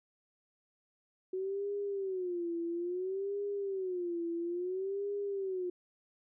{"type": "tone with vibrato", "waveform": "sine", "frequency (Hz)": 370, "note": "F#4", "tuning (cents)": 0, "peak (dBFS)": -33, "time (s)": [1.33, 5.7], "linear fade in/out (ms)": 5, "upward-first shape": "sine", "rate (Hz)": 0.59, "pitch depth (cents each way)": 160, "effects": []}